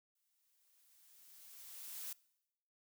blue noise with exponential growth, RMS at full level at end -44 dBFS, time 0.15-2.13 s, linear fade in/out 5 ms, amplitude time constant 430 ms, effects noise-tail reverb RT60 0.9 s tail -23 dB re dry

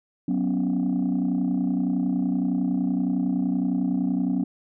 sine chord, F# suspended fourth, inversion none, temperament just, 185 / 246.7 / 277.5 Hz, F#3 / B3 / C#4, 0 / -2 / +2 cents, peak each -24 dBFS, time 0.28-4.44 s, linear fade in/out 5 ms, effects tanh soft clip ceiling -17 dBFS

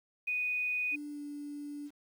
sine tone, 2483 Hz, D#7, 4 cents flat, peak -30 dBFS, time 0.27-0.96 s, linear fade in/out 10 ms
sine tone with pitch glide, 293.7 to 290.7 Hz, D4 to D4, 0 to -18 cents, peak -39 dBFS, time 0.91-1.91 s, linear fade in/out 50 ms, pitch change -18 cents, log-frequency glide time 1.1-1.2 s
effects 10-bit

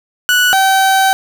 30% pulse tone pair in turn, 1476 / 770 Hz, F#6 / G5, -5 / -31 cents, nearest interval major seventh, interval 1126 cents, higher first, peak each -6 dBFS, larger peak neither, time 0.29-0.53 / 0.53-1.13 s, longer second, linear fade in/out 0 ms, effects none

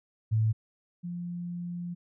sine tone pair in turn, 110 / 174.61 Hz, A2 / F3, 0 / 0 cents, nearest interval minor sixth, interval 800 cents, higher second, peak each -22 / -33 dBFS, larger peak first, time 0.31-0.53 / 1.03-1.95 s, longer second, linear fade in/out 20 ms, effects none

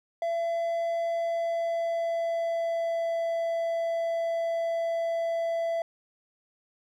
triangle tone with pitch glide, 673 to 667.6 Hz, E5 to E5, +36 to +22 cents, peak -24 dBFS, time 0.22-5.82 s, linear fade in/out 2 ms, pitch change -14 cents, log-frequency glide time 1.04-3.13 s, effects none

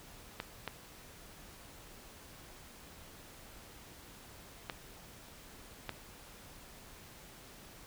clicks, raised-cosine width 0.3 ms, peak -21 dBFS, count 4, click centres 0.401 / 0.677 / 4.698 / 5.893 s, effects pink hiss -54 dBFS RMS until 7.86 s

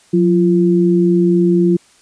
sine tone pair together, 180 / 343.9 Hz, F#3 / F4, -47 / -27 cents, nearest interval major seventh, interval 1120 cents, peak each -12 dBFS, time 0.13-1.77 s, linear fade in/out 10 ms, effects white hiss -50 dBFS RMS until 2.01 s + resampled to 22050 Hz

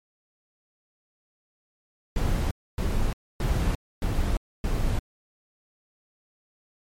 brown noise bursts, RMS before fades -24 dBFS, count 5, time 2.16-4.99 s, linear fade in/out 2 ms, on 350 ms, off 270 ms, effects MP3 64 kbps

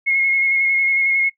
sine tone with vibrato, 2163 Hz, C#7, 43 cents flat, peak -14 dBFS, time 0.06-1.3 s, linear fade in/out 20 ms, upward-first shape square, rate 11 Hz, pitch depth 15 cents each way, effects noise-tail reverb RT60 0.1 s tail -20 dB re dry

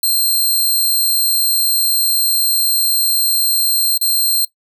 10% pulse tone with dropouts, 4168 Hz, C8, 7 cents flat, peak -6 dBFS, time 0.03-4.45 s, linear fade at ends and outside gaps 5 ms, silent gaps 3.978-4.012 s, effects noise-tail reverb RT60 0.1 s tail -17 dB re dry

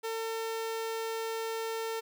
sawtooth tone, 450 Hz, A4, 39 cents sharp, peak -29 dBFS, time 0.03-2.01 s, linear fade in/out 20 ms, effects none

